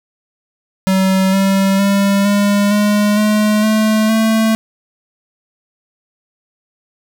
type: tone with pitch steps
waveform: square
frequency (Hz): 190 / 194.22 / 198.53 / 202.9 / 207.4 / 212 / 216.7 / 221.6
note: F#3 / G3 / G3 / G#3 / G#3 / G#3 / A3 / A3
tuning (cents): +46 / -16 / +22 / -40 / -2 / +36 / -26 / +13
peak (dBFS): -11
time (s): 0.87-4.55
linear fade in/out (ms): 0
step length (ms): 460
effects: none